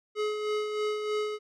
square tone with tremolo, 423.6 Hz, G#4, 34 cents sharp, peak -27 dBFS, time 0.15-1.39 s, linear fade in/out 50 ms, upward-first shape sine, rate 3.2 Hz, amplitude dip 45%, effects low-pass 5000 Hz 12 dB/octave

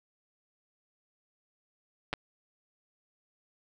clicks, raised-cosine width 0.3 ms, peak -16 dBFS, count 2, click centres 2.13 / 2.137 s, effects none

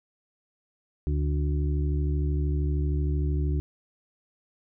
harmonic tone, 73 Hz, D2, 10 cents flat, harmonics 1 / 2 / 4 / 5, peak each -24 / -30 / -36 / -38 dBFS, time 1.07-3.6 s, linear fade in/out 0 ms, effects none

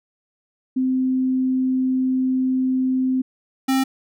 sine / square tone pair in turn, 258.9 / 265.3 Hz, C4 / C4, -18 / +24 cents, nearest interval unison, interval 42 cents, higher second, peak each -17 / -17 dBFS, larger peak neither, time 0.76-3.22 / 3.68-3.84 s, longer first, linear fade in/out 10 ms, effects none

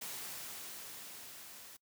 white noise with level ramp, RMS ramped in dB -43 to -53 dBFS, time 0.01-1.77 s, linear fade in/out 10 ms, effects noise-tail reverb RT60 0.1 s tail -23 dB re dry + high-pass 100 Hz 12 dB/octave

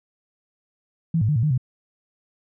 sine tone with pitch steps, 164.2 / 107.3 / 150.3 / 113.3 / 152.5 / 127.3 Hz, E3 / A2 / D3 / A#2 / D#3 / C3, -6 / -43 / +40 / -49 / -34 / -47 cents, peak -17 dBFS, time 1.14-1.578 s, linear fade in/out 5 ms, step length 73 ms, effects none

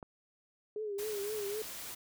click, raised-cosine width 1 ms, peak -31 dBFS, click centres 0.028 s
sine tone with vibrato, 415.3 Hz, G#4, in tune, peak -35 dBFS, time 0.76-1.62 s, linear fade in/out 2 ms, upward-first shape triangle, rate 3.9 Hz, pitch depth 94 cents each way
white noise, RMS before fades -44 dBFS, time 0.98-1.95 s, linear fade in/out 10 ms
effects none

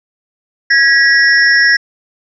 square ring-modulated tone, 1789 Hz, A6, 28 cents sharp, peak -4 dBFS, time 0.7-1.77 s, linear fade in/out 10 ms, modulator 137 Hz, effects resampled to 16000 Hz

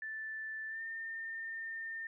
sine tone with pitch glide, 1760 to 1810.5 Hz, A6 to A6, 0 to +49 cents, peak -39 dBFS, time 0.02-2.07 s, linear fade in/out 2 ms, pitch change +49 cents, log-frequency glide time 0.68-0.81 s, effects none

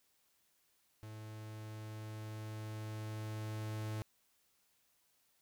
45% pulse tone with level ramp, 108.2 Hz, A2, 29 cents flat, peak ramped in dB -47 to -38 dBFS, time 1.03-4.02 s, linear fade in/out 0 ms, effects white hiss -75 dBFS RMS until 5.41 s

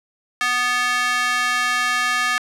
square tone with high-pass filter, 246.9 Hz, B3, in tune, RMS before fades -20 dBFS, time 0.41-2.38 s, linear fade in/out 0 ms, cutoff 1500 Hz, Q 2.3, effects low-pass 9000 Hz 12 dB/octave

